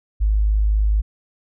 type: tone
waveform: sine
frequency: 52.2 Hz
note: G#1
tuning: 10 cents sharp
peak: -14 dBFS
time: 0.2-1.02 s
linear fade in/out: 20 ms
effects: none

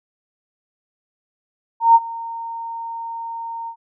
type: tone with ADSR envelope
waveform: sine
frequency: 920 Hz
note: A#5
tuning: 23 cents flat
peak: -5 dBFS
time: 1.8-3.76 s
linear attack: 150 ms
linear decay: 39 ms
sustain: -21 dB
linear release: 79 ms
effects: none

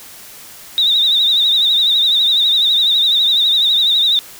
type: tone with vibrato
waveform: sine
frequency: 3729 Hz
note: A#7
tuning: in tune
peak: -10 dBFS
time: 0.78-4.19 s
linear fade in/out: 0 ms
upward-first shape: triangle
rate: 12 Hz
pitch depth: 99 cents each way
effects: white hiss -37 dBFS RMS until 4.39 s

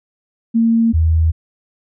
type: tone pair in turn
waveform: sine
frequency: 228.5 / 80.79 Hz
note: A#3 / E2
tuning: -34 / -34 cents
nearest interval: octave + tritone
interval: 1800 cents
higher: first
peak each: -10 dBFS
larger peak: neither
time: 0.54-0.93 / 0.93-1.32 s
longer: neither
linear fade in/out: 20 ms
effects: none

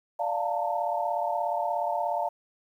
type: chord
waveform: sine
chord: Bb major seventh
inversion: first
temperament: equal with one note detuned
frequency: 587.3 / 698.5 / 880 / 916.8 Hz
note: D5 / F5 / A5 / Bb5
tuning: 0 / 0 / 0 / -29 cents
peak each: -32 / -29 / -32 / -33 dBFS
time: 0.19-2.29 s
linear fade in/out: 10 ms
effects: 10-bit

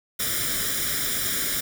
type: noise with comb filter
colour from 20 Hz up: white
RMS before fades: -26 dBFS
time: 0.19-1.61 s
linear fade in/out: 10 ms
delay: 0.56 ms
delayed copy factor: +0.8
effects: none

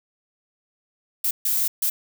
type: noise bursts at uneven times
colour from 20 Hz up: violet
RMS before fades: -22 dBFS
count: 3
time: 1.24-1.31 / 1.45-1.68 / 1.82-1.9 s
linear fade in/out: 5 ms
effects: none

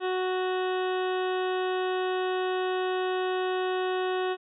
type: harmonic tone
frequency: 370 Hz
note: F#4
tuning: in tune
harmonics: 1 / 2 / 3 / 4 / 5 / 7 / 8 / 9 / 10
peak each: -27 / -33 / -37 / -39 / -41 / -44 / -45 / -46 / -47 dBFS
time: 0-4.37 s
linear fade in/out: 50 ms
effects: none

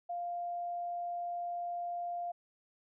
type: tone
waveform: sine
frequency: 698.5 Hz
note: F5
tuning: in tune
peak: -35 dBFS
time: 0.09-2.32 s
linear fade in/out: 10 ms
effects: none

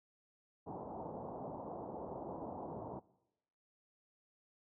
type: low-pass noise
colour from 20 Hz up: white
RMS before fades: -45 dBFS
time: 0.66-3 s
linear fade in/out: 20 ms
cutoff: 920 Hz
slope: 48 dB/octave
effects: noise-tail reverb RT60 0.9 s tail -21 dB re dry + high-pass 100 Hz 12 dB/octave

